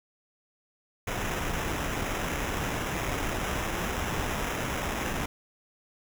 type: noise with sample-and-hold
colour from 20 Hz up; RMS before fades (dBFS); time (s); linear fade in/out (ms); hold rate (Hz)
pink; -31; 1.07-5.26; 5; 4410
effects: none